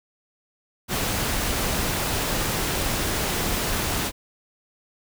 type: noise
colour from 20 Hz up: pink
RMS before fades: -25 dBFS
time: 0.88-4.12 s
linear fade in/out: 50 ms
effects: none